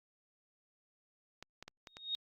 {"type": "clicks", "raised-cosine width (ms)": 0.2, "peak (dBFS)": -30, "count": 5, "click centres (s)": [1.426, 1.626, 1.68, 1.872, 1.969]}
{"type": "tone with exponential growth", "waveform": "sine", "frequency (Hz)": 3729, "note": "A#7", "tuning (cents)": 0, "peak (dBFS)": -31, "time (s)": [1.87, 2.15], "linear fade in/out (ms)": 0, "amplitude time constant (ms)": 59}
{"effects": ["Opus 48 kbps"]}